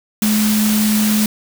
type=tone in noise; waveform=sine; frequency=213.1 Hz; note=G#3; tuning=45 cents sharp; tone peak=-13 dBFS; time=0.22-1.26 s; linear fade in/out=2 ms; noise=white; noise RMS=-21 dBFS; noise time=0.22-1.26 s; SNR=+5 dB; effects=none